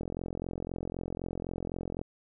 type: click train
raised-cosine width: 2 ms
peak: -22 dBFS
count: 89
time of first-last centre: 0.01-2.015 s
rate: 43.9 Hz
effects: none